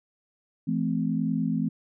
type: tone cluster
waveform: sine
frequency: 166.4 / 215.8 / 257.7 Hz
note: E3 / A3 / C4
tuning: +17 / -33 / -26 cents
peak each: -28 dBFS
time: 0.67-1.69 s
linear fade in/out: 10 ms
effects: none